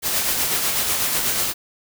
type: noise with tremolo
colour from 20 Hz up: white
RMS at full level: -20 dBFS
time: 0.02-1.54 s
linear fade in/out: 50 ms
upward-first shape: sine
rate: 8.1 Hz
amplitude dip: 35%
effects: none